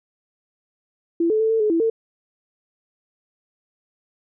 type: tone with pitch steps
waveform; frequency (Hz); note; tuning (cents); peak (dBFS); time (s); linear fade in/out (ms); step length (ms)
sine; 336.3 / 434.1 / 442.4 / 447.8 / 425.5 / 331.6 / 451.2; E4 / A4 / A4 / A4 / G#4 / E4 / A4; +35 / -23 / +9 / +30 / +42 / +10 / +44; -16; 1.2-1.9; 5; 100
effects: none